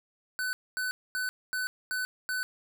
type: tone bursts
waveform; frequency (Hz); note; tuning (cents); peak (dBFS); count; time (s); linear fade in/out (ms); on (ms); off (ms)
square; 1505; F#6; +29; -30; 6; 0.39-2.43; 0; 140; 240
effects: none